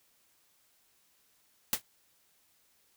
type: noise with exponential decay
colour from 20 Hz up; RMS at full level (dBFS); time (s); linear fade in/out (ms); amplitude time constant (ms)
white; -24; 1.73-1.82; 1; 18
effects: white hiss -69 dBFS RMS until 2.96 s